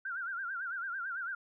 sine tone with vibrato, 1480 Hz, F#6, in tune, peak -35 dBFS, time 0.05-1.35 s, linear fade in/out 5 ms, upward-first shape sine, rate 9 Hz, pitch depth 140 cents each way, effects none

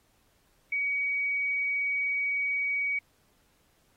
sine tone, 2259 Hz, C#7, 32 cents sharp, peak -26 dBFS, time 0.72-2.99 s, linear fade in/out 5 ms, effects pink hiss -68 dBFS RMS until 3.96 s + AAC 48 kbps

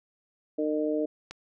harmonic tone, 152.4 Hz, D#3, 36 cents flat, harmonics 2 / 3 / 4, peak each -28 / -30 / -31 dBFS, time 0.58-1.06 s, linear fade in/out 10 ms
click, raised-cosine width 0.2 ms, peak -22 dBFS, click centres 1.31 s
effects none

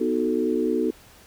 sine chord, B dominant seventh, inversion none, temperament equal, 246.9 / 311.1 / 370 / 440 Hz, B3 / D#4 / F#4 / A4, 0 / 0 / 0 / 0 cents, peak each -26 dBFS, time 0-0.91 s, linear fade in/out 10 ms, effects pink hiss -51 dBFS RMS until 1.26 s

